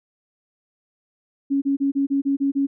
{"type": "tone bursts", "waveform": "sine", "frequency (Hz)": 277.2, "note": "C#4", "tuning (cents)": 0, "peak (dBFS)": -17, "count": 8, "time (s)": [1.5, 2.67], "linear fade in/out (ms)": 20, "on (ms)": 120, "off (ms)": 30, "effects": []}